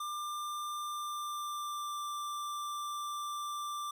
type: tone with pitch glide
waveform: square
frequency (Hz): 1193 to 1179.3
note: D6 to D6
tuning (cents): +27 to +7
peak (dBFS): -37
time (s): 0-3.91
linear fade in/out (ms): 5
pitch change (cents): -20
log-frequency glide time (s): 0.8-2.03
effects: none